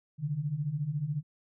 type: beating tone pair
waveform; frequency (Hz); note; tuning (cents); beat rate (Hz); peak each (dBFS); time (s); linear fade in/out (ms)
sine; 137.5 / 151.5; C#3 / D#3; -14 / -46; 14; -35 / -31; 0.18-1.23; 50
effects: none